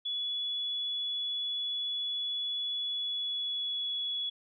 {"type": "tone with pitch glide", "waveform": "sine", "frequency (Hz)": [3407, 3383], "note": ["G#7", "G#7"], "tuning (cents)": [44, 31], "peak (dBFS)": -31, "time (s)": [0.05, 4.3], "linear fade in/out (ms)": 10, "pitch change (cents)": -13, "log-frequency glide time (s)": [2.77, 3.93], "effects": []}